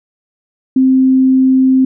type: tone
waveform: sine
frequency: 261.6 Hz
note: C4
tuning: in tune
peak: -6 dBFS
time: 0.76-1.85 s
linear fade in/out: 5 ms
effects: none